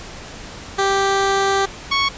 15% pulse tone pair in turn, 392 / 1108.7 Hz, G4 / C#6, 0 / 0 cents, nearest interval octave + tritone, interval 1800 cents, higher second, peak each -9 dBFS, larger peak neither, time 0.78-1.66 / 1.91-2.09 s, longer first, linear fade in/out 10 ms, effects pink hiss -35 dBFS RMS until 2.17 s + resampled to 16000 Hz

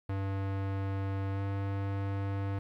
square tone with pitch glide, 97.5 to 98.63 Hz, G2 to G2, -9 to +11 cents, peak -32 dBFS, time 0.09-2.59 s, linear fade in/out 5 ms, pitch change +20 cents, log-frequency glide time 1.32-1.41 s, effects low-pass 2000 Hz 12 dB/octave + 11-bit

